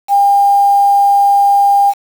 sine tone with quantisation, 803 Hz, G5, 41 cents sharp, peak -6 dBFS, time 0.08-1.94 s, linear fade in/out 50 ms, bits 5, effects none

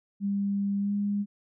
sine tone with pitch glide, 200 to 203.4 Hz, G3 to G#3, +35 to -36 cents, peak -25 dBFS, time 0.2-1.26 s, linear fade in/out 50 ms, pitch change +29 cents, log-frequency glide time 0.79-0.93 s, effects none

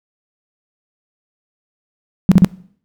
sine tone bursts, 185 Hz, F#3, in tune, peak -3 dBFS, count 3, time 2.29-2.446 s, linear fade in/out 0 ms, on 26 ms, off 39 ms, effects noise-tail reverb RT60 0.6 s tail -22 dB re dry

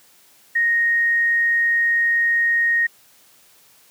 sine tone, 1864.7 Hz, A#6, in tune, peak -15 dBFS, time 0.55-2.87 s, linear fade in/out 10 ms, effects white hiss -53 dBFS RMS until 3.9 s + high-pass 100 Hz 12 dB/octave

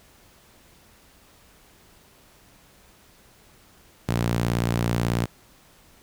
sawtooth tone with high-pass filter, 58.27 Hz, A#1, in tune, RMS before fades -24 dBFS, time 4.08-5.26 s, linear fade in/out 10 ms, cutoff 120 Hz, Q 1.4, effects pink hiss -55 dBFS RMS until 6.02 s

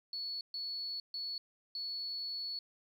sine tone bursts at uneven times, 4409 Hz, C#8, 10 cents flat, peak -37 dBFS, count 4, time 0.13-0.41 / 0.54-1 / 1.14-1.38 / 1.75-2.59 s, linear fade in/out 2 ms, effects 11-bit

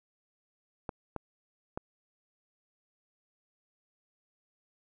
clicks, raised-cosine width 1 ms, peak -21 dBFS, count 3, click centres 0.892 / 1.163 / 1.775 s, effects none

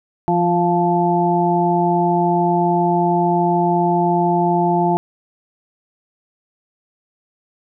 harmonic tone with a mistuned harmonic, 174.61 Hz, F3, in tune, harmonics 1 / 2 / 4 / 5, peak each -19 / -19 / -19 / -19 dBFS, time 0.28-4.97 s, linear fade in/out 0 ms, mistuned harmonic 1, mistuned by -26 cents, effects none

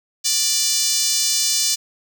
5% pulse tone with high-pass filter, 590 Hz, D5, 8 cents sharp, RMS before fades -19 dBFS, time 0.24-1.76 s, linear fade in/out 20 ms, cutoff 5100 Hz, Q 1.2, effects none

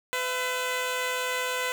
10% pulse tone pair together, 504 / 670.9 Hz, B4 / E5, +35 / +30 cents, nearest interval perfect fourth, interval 495 cents, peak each -19 / -29 dBFS, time 0.13-1.72 s, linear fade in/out 0 ms, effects none

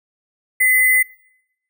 sine tone with sample-and-hold, 2028 Hz, B6, 45 cents sharp, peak -11 dBFS, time 0.6-1.03 s, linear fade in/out 10 ms, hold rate 11025 Hz, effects noise-tail reverb RT60 0.9 s tail -26 dB re dry

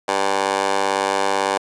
15% pulse tone with high-pass filter, 98 Hz, G2, in tune, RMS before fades -20 dBFS, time 0.08-1.58 s, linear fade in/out 5 ms, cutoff 640 Hz, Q 4.8, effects resampled to 22050 Hz + 8-bit

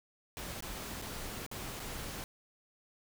pink noise with dropouts, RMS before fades -42 dBFS, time 0.37-2.24 s, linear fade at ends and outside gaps 0 ms, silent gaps 0.606-0.624 / 1.016-1.022 / 1.464-1.514 / 1.796-1.801 s, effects none

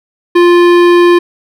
sine tone with hard clipping, 349.2 Hz, F4, in tune, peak -5 dBFS, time 0.35-1.19 s, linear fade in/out 10 ms, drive 16 dB, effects none

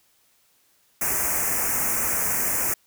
white band-stop noise, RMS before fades -24 dBFS, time 1.01-2.74 s, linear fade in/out 5 ms, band 2400 to 5900 Hz, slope 48 dB/octave, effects white hiss -63 dBFS RMS until 2.86 s

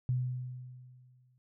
sine tone with exponential decay, 126 Hz, B2, 35 cents sharp, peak -26 dBFS, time 0.09-1.38 s, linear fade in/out 0 ms, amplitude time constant 280 ms, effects none

